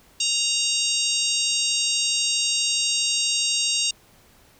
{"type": "harmonic tone", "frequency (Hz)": 932.3, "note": "A#5", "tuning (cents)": 0, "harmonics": [3, 4, 5, 6, 7, 8, 9], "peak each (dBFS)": [-26, -27, -28, -29, -29, -30, -31], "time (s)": [0.2, 3.91], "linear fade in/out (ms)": 5, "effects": ["pink hiss -55 dBFS RMS until 4.59 s"]}